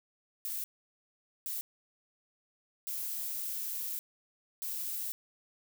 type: noise bursts at uneven times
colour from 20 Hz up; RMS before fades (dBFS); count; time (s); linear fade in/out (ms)
violet; -37; 4; 0.45-0.64 / 1.46-1.61 / 2.87-3.99 / 4.62-5.12; 0
effects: none

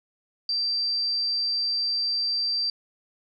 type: tone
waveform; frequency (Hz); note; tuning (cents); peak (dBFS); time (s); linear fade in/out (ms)
sine; 4692; D8; -2; -23; 0.49-2.7; 2
effects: none

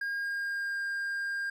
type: tone with pitch glide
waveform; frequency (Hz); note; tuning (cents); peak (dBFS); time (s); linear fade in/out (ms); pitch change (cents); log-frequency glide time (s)
triangle; 1620 to 1605.1; G#6 to G6; -43 to +41; -29; 0.01-1.5; 5; -16; 0.21-0.79
effects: none

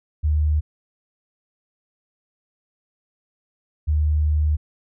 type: tone pair in turn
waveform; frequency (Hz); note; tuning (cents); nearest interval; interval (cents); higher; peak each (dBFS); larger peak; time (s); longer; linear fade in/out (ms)
sine; 75.9 / 75.9; D#2 / D#2; -42 / -42; unison; 0; neither; -16; neither; 0.23-0.61 / 3.87-4.57; second; 20
effects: none

